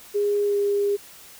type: tone with pitch glide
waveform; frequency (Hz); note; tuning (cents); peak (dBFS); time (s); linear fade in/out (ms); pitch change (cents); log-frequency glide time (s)
sine; 410.1 to 405.4; G#4 to G#4; -22 to -42; -19; 0.14-0.97; 20; -20; 0.44-0.56
effects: white hiss -46 dBFS RMS until 1.39 s